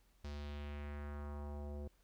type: tone with low-pass filter sweep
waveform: square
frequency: 72.9 Hz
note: D2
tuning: 12 cents flat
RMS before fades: -45 dBFS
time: 0.24-1.88 s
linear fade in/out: 5 ms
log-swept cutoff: 5300 to 510 Hz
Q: 1.8
effects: added 44 Hz sine -70 dBFS peak until 2.03 s + pink hiss -75 dBFS RMS until 2.03 s